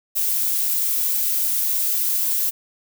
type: noise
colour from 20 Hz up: violet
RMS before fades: -21 dBFS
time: 0.15-2.51 s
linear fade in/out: 20 ms
effects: none